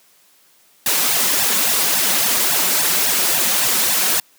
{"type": "noise with flanger", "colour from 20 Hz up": "white", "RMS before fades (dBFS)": -17, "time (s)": [0.86, 4.2], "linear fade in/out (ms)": 2, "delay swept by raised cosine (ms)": [1.1, 5.5], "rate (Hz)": 3.6, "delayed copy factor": 1, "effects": ["white hiss -54 dBFS RMS until 4.38 s", "high-pass 150 Hz 12 dB/octave"]}